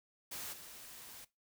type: noise with level steps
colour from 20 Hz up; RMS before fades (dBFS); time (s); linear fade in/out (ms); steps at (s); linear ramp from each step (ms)
white; -44 / -52; 0.31-1.25; 10; 0.52; 20
effects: noise-tail reverb RT60 0.2 s tail -18 dB re dry